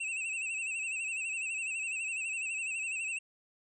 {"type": "tone with vibrato", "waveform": "square", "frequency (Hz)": 2637, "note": "E7", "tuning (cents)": 0, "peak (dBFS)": -34, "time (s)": [0, 3.19], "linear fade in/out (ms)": 10, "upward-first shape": "sine", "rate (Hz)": 12, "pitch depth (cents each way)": 73, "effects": ["resampled to 22050 Hz"]}